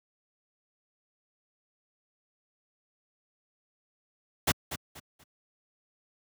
pink noise with echo, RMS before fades -24 dBFS, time 4.47-4.52 s, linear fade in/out 10 ms, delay 240 ms, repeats 3, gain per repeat -11 dB, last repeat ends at 5.24 s, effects high-pass 80 Hz 12 dB/octave

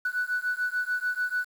sine beating tone pair, 1480 / 1486.8 Hz, F#6 / F#6, 0 / +8 cents, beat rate 6.8 Hz, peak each -28 dBFS, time 0.05-1.45 s, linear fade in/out 5 ms, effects tanh soft clip ceiling -21 dBFS + 8-bit

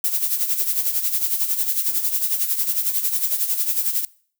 violet noise with tremolo, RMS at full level -19 dBFS, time 0.04-4.05 s, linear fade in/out 2 ms, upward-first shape sine, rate 11 Hz, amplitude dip 65%, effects noise-tail reverb RT60 0.5 s tail -22 dB re dry

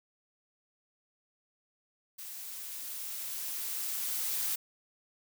blue noise with level ramp, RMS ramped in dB -44 to -32 dBFS, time 2.18-4.56 s, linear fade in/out 10 ms, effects none

